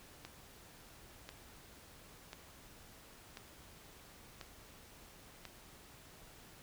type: click train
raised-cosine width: 0.2 ms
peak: -29 dBFS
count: 6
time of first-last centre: 0.25-5.453 s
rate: 0.961 Hz
effects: pink hiss -58 dBFS RMS until 6.62 s